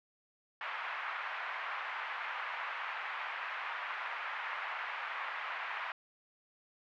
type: band-pass noise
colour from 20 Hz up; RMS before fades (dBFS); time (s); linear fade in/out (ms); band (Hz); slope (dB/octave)
pink; -40; 0.61-5.92; 2; 910 to 2400; 24
effects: none